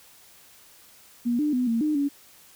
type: tone with pitch steps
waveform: sine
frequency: 239.1 / 298.5 / 250.1 / 229.5 / 304 / 283.4 Hz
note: A#3 / D4 / B3 / A#3 / D#4 / C#4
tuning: +44 / +28 / +22 / -27 / -40 / +38 cents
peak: -21 dBFS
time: 1.25-2.09 s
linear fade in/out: 20 ms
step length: 140 ms
effects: white hiss -53 dBFS RMS until 2.55 s